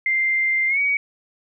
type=tone with pitch glide; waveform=sine; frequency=2093 to 2256 Hz; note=C7 to C#7; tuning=0 to +30 cents; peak=-17 dBFS; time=0.06-0.97 s; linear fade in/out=2 ms; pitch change=+130 cents; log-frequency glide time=0.68-0.79 s; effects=none